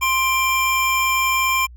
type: tone pair together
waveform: square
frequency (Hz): 1049 / 2364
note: C6 / D7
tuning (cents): +4 / +11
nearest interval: octave + major second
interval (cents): 1407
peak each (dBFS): -20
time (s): 0.01-1.67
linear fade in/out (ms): 20
effects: added 60 Hz sine -38 dBFS peak until 1.76 s